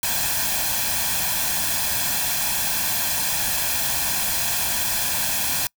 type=noise with comb filter; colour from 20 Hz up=white; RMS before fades=-23 dBFS; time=0.03-5.67 s; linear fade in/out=2 ms; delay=1.2 ms; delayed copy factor=+0.65; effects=noise-tail reverb RT60 0.1 s tail -26 dB re dry